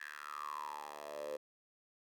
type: tone with high-pass filter sweep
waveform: 10% pulse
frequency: 74 Hz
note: D2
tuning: 14 cents sharp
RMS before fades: -45 dBFS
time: 0-1.37 s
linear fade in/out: 10 ms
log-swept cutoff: 1700 to 510 Hz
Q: 9.7
effects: none